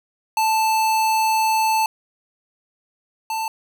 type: tone pair in turn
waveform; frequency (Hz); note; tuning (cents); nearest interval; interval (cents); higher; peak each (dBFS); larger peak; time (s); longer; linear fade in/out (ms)
square; 880 / 886.6; A5 / A5; 0 / +13; unison; 13; second; -17 / -23; first; 0.37-1.86 / 3.3-3.48; first; 2
effects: none